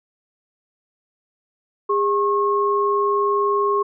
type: tone pair together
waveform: sine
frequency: 406.5 / 1085.2 Hz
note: G#4 / C#6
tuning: -37 / -37 cents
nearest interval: octave + perfect fourth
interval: 1700 cents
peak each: -19 dBFS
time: 1.89-3.83 s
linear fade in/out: 10 ms
effects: none